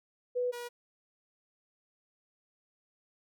sine / sawtooth tone pair in turn, 493.9 / 481.5 Hz, B4 / B4, 0 / -44 cents, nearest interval unison, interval 44 cents, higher first, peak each -28 / -35 dBFS, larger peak first, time 0.35-0.52 / 0.52-0.69 s, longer neither, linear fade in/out 20 ms, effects none

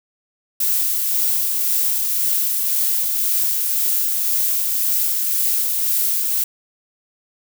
violet noise with tremolo, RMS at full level -18 dBFS, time 0.6-6.44 s, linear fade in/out 5 ms, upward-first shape sine, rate 1.9 Hz, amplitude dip 25%, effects none

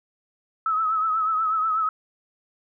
sine tone with vibrato, 1291 Hz, E6, 37 cents flat, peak -20 dBFS, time 0.66-1.89 s, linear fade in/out 2 ms, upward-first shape triangle, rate 8.2 Hz, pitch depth 59 cents each way, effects none

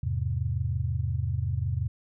sine chord, E augmented, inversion none, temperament just, 82.41 / 103.01 / 128.76 Hz, E2 / G#2 / B#2, 0 / -14 / -27 cents, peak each -30 dBFS, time 0.03-1.88 s, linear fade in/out 5 ms, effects none

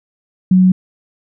sine tone, 185 Hz, F#3, in tune, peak -6 dBFS, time 0.51-0.72 s, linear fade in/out 5 ms, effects none

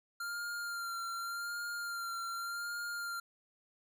square tone with vibrato, 1391 Hz, F6, 7 cents flat, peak -38 dBFS, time 0.2-3.2 s, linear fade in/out 5 ms, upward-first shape sine, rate 0.86 Hz, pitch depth 26 cents each way, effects none

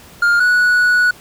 triangle tone pair in turn, 1409 / 1469.4 Hz, F6 / F#6, +15 / -12 cents, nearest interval minor second, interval 73 cents, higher second, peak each -8 dBFS, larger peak neither, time 0.22-0.4 / 0.4-1.11 s, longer second, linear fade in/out 5 ms, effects pink hiss -42 dBFS RMS until 1.2 s

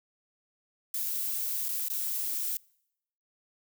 violet noise with dropouts, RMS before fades -32 dBFS, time 0.94-2.57 s, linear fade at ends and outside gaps 2 ms, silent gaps 1.685-1.689 / 1.884-1.9 s, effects noise-tail reverb RT60 0.8 s tail -26 dB re dry

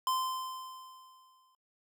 square tone with exponential decay, 1035 Hz, C6, 19 cents flat, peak -28 dBFS, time 0.07-1.55 s, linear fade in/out 1 ms, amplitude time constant 320 ms, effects noise-tail reverb RT60 0.1 s tail -24 dB re dry

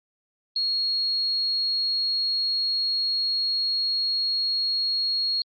sine tone, 4300 Hz, C8, 47 cents sharp, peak -22 dBFS, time 0.56-5.42 s, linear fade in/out 2 ms, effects Opus 48 kbps

